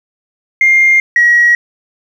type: tone pair in turn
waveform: sine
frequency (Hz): 2114 / 1907.9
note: C7 / A#6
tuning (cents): +17 / +40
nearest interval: major second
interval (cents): 177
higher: first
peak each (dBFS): -4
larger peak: neither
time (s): 0.61-1 / 1.16-1.55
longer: neither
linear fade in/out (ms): 2
effects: tanh soft clip ceiling -1 dBFS + 7-bit

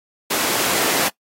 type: high-pass noise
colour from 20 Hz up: pink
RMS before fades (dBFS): -20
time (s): 0.3-1.09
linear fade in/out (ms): 10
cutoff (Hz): 300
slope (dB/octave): 12
effects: noise-tail reverb RT60 0.1 s tail -20 dB re dry + AAC 48 kbps

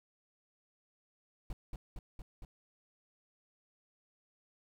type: noise with echo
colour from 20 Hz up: brown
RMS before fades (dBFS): -39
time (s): 1.5-1.53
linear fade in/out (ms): 2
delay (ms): 230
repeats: 4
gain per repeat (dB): -2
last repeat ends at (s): 2.45
effects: none

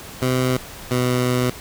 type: tone pair in turn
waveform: 15% pulse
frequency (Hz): 128 / 125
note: C3 / B2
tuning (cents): -38 / +21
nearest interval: unison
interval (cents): 41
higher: first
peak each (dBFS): -11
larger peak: neither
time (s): 0.22-0.57 / 0.91-1.5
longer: second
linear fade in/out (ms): 2
effects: pink hiss -37 dBFS RMS until 1.6 s

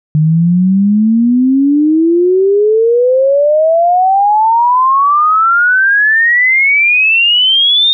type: exponential sweep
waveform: sine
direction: up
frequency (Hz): 150.9 to 3701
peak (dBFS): -6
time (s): 0.15-7.93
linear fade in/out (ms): 0
effects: none

